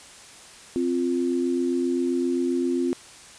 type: tone pair together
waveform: sine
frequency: 261.6 / 349.2 Hz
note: C4 / F4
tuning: 0 / 0 cents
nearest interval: perfect fourth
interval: 500 cents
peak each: -24 dBFS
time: 0.76-2.93 s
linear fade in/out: 0 ms
effects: white hiss -46 dBFS RMS until 3.38 s + resampled to 22050 Hz